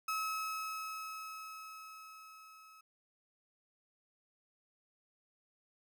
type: tone with level ramp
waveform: 35% pulse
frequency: 1288 Hz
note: E6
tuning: 41 cents flat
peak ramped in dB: -32 to -55 dBFS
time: 0.08-2.81 s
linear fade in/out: 5 ms
effects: none